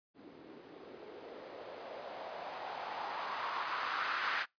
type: noise with low-pass filter sweep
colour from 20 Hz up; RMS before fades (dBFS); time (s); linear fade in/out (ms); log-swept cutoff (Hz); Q
violet; -41; 0.14-4.46; 50; 290 to 1500; 2.6
effects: noise-tail reverb RT60 0.2 s tail -26 dB re dry + resampled to 11025 Hz